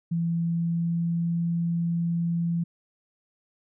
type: tone with pitch glide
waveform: sine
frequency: 168 to 169.36 Hz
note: E3 to E3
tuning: +33 to +47 cents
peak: -23 dBFS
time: 0.11-2.64 s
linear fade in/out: 10 ms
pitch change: +14 cents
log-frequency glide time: 0.35-1.42 s
effects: none